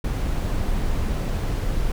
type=noise; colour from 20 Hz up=brown; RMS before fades=-23 dBFS; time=0.04-1.92 s; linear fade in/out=5 ms; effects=none